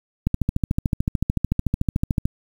click train, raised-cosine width 5 ms, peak -7 dBFS, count 28, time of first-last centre 0.27-2.255 s, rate 13.6 Hz, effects 7-bit

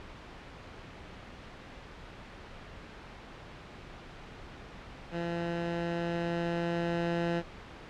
15% pulse tone with level ramp, 170.4 Hz, F3, 42 cents flat, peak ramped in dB -26 to -22 dBFS, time 5.11-7.43 s, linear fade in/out 50 ms, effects pink hiss -47 dBFS RMS until 7.89 s + low-pass 3000 Hz 12 dB/octave

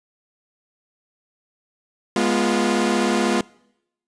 sawtooth chord, F diminished, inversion first, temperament equal with one note detuned, 207.7 / 243.8 / 349.2 Hz, Ab3 / Cb4 / F4, 0 / -22 / 0 cents, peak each -18 dBFS, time 2.16-3.41 s, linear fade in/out 2 ms, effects noise-tail reverb RT60 0.8 s tail -24 dB re dry + resampled to 22050 Hz

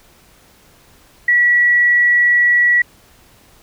sine tone, 1937 Hz, B6, 34 cents flat, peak -9 dBFS, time 1.28-2.82 s, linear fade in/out 5 ms, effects pink hiss -49 dBFS RMS until 3.62 s

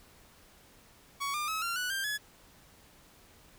sawtooth tone with pitch steps, 1120 / 1200.4 / 1286.5 / 1378.9 / 1477.8 / 1583.9 / 1697.6 Hz, C#6 / D6 / E6 / F6 / F#6 / G6 / G#6, +18 / +38 / -43 / -22 / -3 / +17 / +38 cents, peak -28 dBFS, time 1.2-2.18 s, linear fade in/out 20 ms, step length 140 ms, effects pink hiss -59 dBFS RMS until 3.58 s

